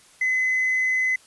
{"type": "tone with hard clipping", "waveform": "triangle", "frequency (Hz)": 2030, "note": "B6", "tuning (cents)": 47, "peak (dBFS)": -19, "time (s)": [0.21, 1.16], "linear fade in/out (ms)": 5, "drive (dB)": 2, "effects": ["white hiss -53 dBFS RMS until 1.26 s", "resampled to 24000 Hz"]}